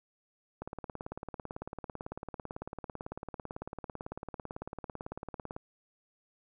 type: click train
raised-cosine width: 1 ms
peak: -25 dBFS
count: 90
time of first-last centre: 0.62-5.564 s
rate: 18 Hz
effects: none